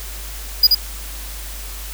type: tone with echo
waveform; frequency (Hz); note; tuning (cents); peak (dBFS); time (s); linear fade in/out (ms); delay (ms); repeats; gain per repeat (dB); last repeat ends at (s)
square; 4900; D#8; -27; -7; 0.63-0.67; 5; 79; 1; -3; 0.749
effects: added 50 Hz sine -30 dBFS peak until 1.93 s + white hiss -34 dBFS RMS until 1.93 s